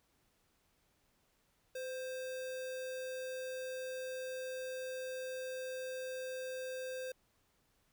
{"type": "tone with sample-and-hold", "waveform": "sine", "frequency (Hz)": 514, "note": "C5", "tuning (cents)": -31, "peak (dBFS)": -39, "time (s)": [1.75, 7.12], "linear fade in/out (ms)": 5, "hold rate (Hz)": 2100, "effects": ["pink hiss -75 dBFS RMS until 7.92 s"]}